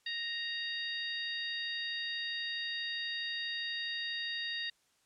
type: harmonic tone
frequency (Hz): 932.3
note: A#5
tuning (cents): 0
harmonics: 2 / 3 / 4 / 5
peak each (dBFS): -39 / -43 / -39 / -44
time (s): 0.06-4.7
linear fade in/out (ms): 5
effects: white hiss -72 dBFS RMS until 5.05 s + low-pass 9000 Hz 12 dB/octave